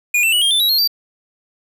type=tone with pitch steps; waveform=square; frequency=2440 / 2676 / 2935 / 3220 / 3531 / 3873 / 4248 / 4660 Hz; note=D#7 / E7 / F#7 / G7 / A7 / B7 / C8 / D8; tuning=-34 / +25 / -15 / +46 / +5 / -35 / +25 / -14 cents; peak=-13 dBFS; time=0.14-0.876 s; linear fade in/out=5 ms; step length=92 ms; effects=none